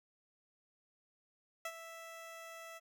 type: tone with ADSR envelope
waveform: 15% pulse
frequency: 659.3 Hz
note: E5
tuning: in tune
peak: -31 dBFS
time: 1.65-2.8 s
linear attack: 4 ms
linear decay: 55 ms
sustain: -11 dB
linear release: 30 ms
effects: none